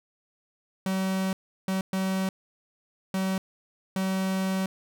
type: tone bursts at uneven times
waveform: 45% pulse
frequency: 190 Hz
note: F#3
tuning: 46 cents sharp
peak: -25 dBFS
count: 5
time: 0.86-1.33 / 1.68-1.81 / 1.93-2.29 / 3.14-3.38 / 3.96-4.66 s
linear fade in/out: 2 ms
effects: none